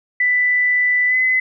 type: tone with pitch glide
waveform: sine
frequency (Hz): 1986 to 2027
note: B6 to B6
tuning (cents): +9 to +45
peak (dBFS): -13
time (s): 0.2-1.4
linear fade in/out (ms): 5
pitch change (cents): +36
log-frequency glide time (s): 1.08-1.16
effects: none